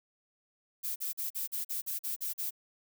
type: noise bursts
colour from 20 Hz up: violet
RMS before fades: -35 dBFS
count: 10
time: 0.83-2.508 s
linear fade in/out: 20 ms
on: 130 ms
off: 42 ms
effects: none